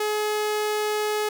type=tone; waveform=sawtooth; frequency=423.4 Hz; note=G#4; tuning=33 cents sharp; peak=-19 dBFS; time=0-1.29 s; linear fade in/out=5 ms; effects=none